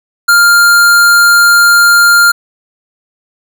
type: tone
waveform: square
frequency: 1400 Hz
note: F6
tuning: 4 cents sharp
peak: -4 dBFS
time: 0.28-2.32 s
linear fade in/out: 10 ms
effects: none